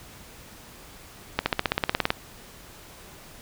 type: accelerating click train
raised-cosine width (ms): 0.3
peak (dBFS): -5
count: 13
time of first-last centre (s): 1.39-2.104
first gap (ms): 70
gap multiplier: 0.97
effects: pink hiss -47 dBFS RMS until 3.41 s